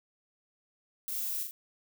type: noise with echo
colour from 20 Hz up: violet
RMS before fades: -36 dBFS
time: 1.08-1.43 s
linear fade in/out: 0 ms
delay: 40 ms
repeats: 2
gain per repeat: -4 dB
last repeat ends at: 1.51 s
effects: none